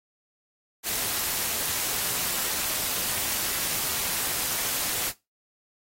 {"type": "noise with amplitude modulation", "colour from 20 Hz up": "white", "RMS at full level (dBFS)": -25, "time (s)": [0.83, 5.13], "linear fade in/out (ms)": 50, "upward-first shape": "sine", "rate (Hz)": 294, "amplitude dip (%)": 70, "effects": ["noise-tail reverb RT60 0.2 s tail -17 dB re dry", "AAC 48 kbps"]}